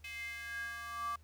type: tone with high-pass filter sweep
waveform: square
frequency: 233.1 Hz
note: A#3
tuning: in tune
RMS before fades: -42 dBFS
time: 0.04-1.16 s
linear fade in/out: 5 ms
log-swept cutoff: 2400 to 1100 Hz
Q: 8.4
effects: added 77 Hz sine -57 dBFS peak until 1.23 s + pink hiss -70 dBFS RMS until 1.23 s